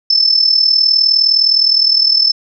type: tone with amplitude modulation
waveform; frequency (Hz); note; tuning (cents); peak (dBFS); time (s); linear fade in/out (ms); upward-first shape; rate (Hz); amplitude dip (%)
sine; 5274; E8; 0; -5; 0.1-2.32; 5; sine; 39.6; 70
effects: none